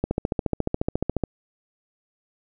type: click train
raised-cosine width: 2 ms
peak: -9 dBFS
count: 18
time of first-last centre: 0.04-1.237 s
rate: 14.2 Hz
effects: none